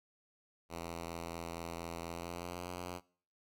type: tone with pitch glide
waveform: 5% pulse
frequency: 84.2 to 88.74 Hz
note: E2 to F2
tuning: +37 to +28 cents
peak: -30 dBFS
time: 0.69-3.01 s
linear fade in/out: 50 ms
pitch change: +91 cents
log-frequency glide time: 2.07-2.66 s
effects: noise-tail reverb RT60 0.5 s tail -23 dB re dry